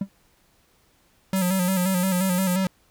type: tone with exponential decay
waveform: triangle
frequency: 196 Hz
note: G3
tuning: in tune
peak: -17 dBFS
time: 0.01-0.09 s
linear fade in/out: 5 ms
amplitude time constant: 16 ms
type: tone with vibrato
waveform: square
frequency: 185 Hz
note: F#3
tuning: in tune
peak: -21 dBFS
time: 1.33-2.67 s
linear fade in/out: 2 ms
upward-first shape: square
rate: 5.7 Hz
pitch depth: 52 cents each way
type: band-pass noise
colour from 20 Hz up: pink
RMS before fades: -34 dBFS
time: 1.36-2.56 s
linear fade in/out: 0 ms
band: 6800 to 16000 Hz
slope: 48 dB/octave
effects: pink hiss -62 dBFS RMS until 2.9 s